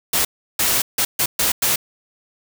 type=noise bursts at uneven times; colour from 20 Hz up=white; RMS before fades=-18 dBFS; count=6; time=0.13-0.25 / 0.59-0.82 / 0.98-1.05 / 1.19-1.26 / 1.39-1.52 / 1.62-1.76 s; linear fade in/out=5 ms; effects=none